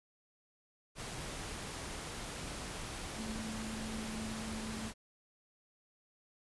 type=tone in noise; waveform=sine; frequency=220 Hz; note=A3; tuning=in tune; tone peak=-41 dBFS; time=3.15-4.91 s; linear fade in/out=50 ms; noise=pink; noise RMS=-43 dBFS; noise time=0.95-4.94 s; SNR=-1 dB; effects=resampled to 24000 Hz